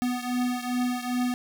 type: beating tone pair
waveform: square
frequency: 246.9 / 249.4 Hz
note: B3 / B3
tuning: 0 / +17 cents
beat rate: 2.5 Hz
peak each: -28 / -31 dBFS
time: 0.02-1.34 s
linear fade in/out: 0 ms
effects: none